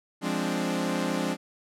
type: chord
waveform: sawtooth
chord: D half-diminished seventh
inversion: first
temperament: equal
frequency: 174.61 / 207.7 / 261.6 / 293.7 Hz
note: F3 / Ab3 / C4 / D4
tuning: 0 / 0 / 0 / 0 cents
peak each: -28 dBFS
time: 0.21-1.37 s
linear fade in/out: 50 ms
effects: low-pass 11000 Hz 12 dB/octave